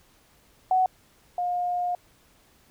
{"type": "tone pair in turn", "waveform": "sine", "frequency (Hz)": [745, 712.2], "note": ["F#5", "F5"], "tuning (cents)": [12, 34], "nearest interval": "minor second", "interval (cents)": 78, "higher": "first", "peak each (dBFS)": [-18, -24], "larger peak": "first", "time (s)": [[0.71, 0.86], [1.38, 1.95]], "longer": "second", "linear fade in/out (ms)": 2, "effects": ["pink hiss -60 dBFS RMS until 2.7 s"]}